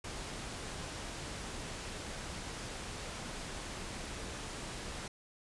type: low-pass noise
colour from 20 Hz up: pink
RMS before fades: -43 dBFS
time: 0.04-5.08 s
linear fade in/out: 5 ms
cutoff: 10000 Hz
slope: 24 dB/octave
effects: resampled to 24000 Hz